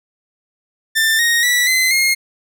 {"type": "tone with pitch steps", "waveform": "sawtooth", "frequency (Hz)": [1784, 1867.3, 1954.5, 2046, 2141], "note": ["A6", "A#6", "B6", "C7", "C7"], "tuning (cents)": [23, 2, -19, -39, 39], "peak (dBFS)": -9, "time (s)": [0.95, 2.15], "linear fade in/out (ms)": 20, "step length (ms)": 240, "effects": []}